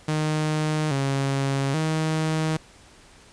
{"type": "tone with pitch steps", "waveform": "sawtooth", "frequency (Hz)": [154.2, 137.1, 157.7], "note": ["D#3", "C#3", "D#3"], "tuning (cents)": [-15, -19, 24], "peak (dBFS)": -18, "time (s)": [0.08, 2.57], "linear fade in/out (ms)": 5, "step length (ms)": 830, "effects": ["pink hiss -51 dBFS RMS until 3.32 s", "resampled to 22050 Hz"]}